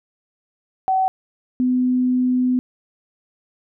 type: tone pair in turn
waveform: sine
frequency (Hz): 758 / 252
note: F#5 / B3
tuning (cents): +42 / +35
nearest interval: octave + perfect fifth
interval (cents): 1907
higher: first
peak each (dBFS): -15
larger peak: neither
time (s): 0.88-1.08 / 1.6-2.59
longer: second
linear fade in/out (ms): 0
effects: none